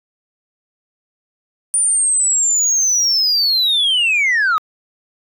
sine linear sweep, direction down, 9380 to 1218 Hz, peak -10 dBFS, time 1.74-4.58 s, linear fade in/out 0 ms, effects tanh soft clip ceiling -11 dBFS

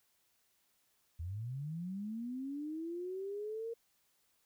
sine linear sweep, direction up, 77.78 to 466.2 Hz, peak -38 dBFS, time 1.19-3.74 s, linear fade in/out 10 ms, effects white hiss -75 dBFS RMS until 4.45 s

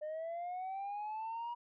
sine linear sweep, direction up, 602 to 961 Hz, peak -36 dBFS, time 0.01-1.55 s, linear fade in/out 20 ms, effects tanh soft clip ceiling -37 dBFS

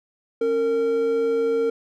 triangle tone pair together, 272.6 / 458.9 Hz, C#4 / A#4, -29 / -27 cents, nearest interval major sixth, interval 902 cents, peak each -28 / -17 dBFS, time 0.41-1.7 s, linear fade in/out 5 ms, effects none

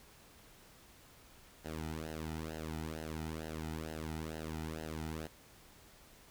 sawtooth tone with flanger, 79 Hz, D#2, 27 cents sharp, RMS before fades -42 dBFS, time 1.64-5.28 s, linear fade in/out 20 ms, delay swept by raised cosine 0.85 to 1.85 ms, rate 2.2 Hz, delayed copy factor -0.95, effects pink hiss -60 dBFS RMS until 6.3 s

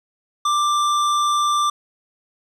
square tone, 1181 Hz, D6, 9 cents sharp, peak -17 dBFS, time 0.45-1.7 s, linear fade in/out 5 ms, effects low-pass 8000 Hz 12 dB/octave + 9-bit

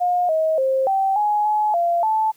sine tone with pitch steps, 714 / 635 / 530 / 775 / 837 / 848 / 688 / 874 Hz, F5 / D#5 / C5 / G5 / G#5 / G#5 / F5 / A5, +38 / +35 / +22 / -20 / +13 / +36 / -26 / -12 cents, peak -16 dBFS, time 0-2.32 s, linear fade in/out 20 ms, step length 290 ms, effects white hiss -57 dBFS RMS until 2.36 s

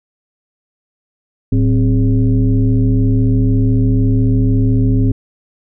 sine tone with frequency modulation, 113 Hz, A2, 47 cents sharp, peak -9 dBFS, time 1.52-5.12 s, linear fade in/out 5 ms, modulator 150 Hz, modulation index 1.1, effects none

